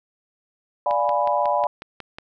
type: chord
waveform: sine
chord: D diminished seventh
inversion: none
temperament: equal with one note detuned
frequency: 587.3 / 701.7 / 830.6 / 987.8 Hz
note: D5 / F5 / Ab5 / Cb6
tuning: 0 / +8 / 0 / 0 cents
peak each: -23 / -25 / -24 / -23 dBFS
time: 0.86-1.67 s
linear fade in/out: 2 ms
type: click train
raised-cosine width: 0.3 ms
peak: -19 dBFS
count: 8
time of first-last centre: 0.91-2.185 s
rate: 5.49 Hz
effects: none